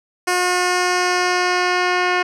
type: tone with low-pass filter sweep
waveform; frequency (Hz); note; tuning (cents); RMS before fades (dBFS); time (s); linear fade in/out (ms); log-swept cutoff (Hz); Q
10% pulse; 360.2; F#4; -46; -18; 0.27-2.23; 10; 9300 to 3400; 1.3
effects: none